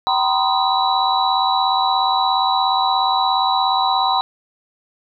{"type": "tone cluster", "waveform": "sine", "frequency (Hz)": [769, 953, 1030, 1238, 3928], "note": ["G5", "A#5", "C6", "D#6", "B7"], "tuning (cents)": [-33, 38, -28, -9, -10], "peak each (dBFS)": [-19, -20, -21, -26, -22], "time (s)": [0.07, 4.21], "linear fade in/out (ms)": 0, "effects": []}